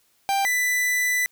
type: tone pair in turn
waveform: 45% pulse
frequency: 789 / 1988.2 Hz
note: G5 / B6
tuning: +11 / +11 cents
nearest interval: octave + major third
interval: 1600 cents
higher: second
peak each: -20 dBFS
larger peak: neither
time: 0.29-0.45 / 0.45-1.26 s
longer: second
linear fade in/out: 0 ms
effects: white hiss -64 dBFS RMS until 1.31 s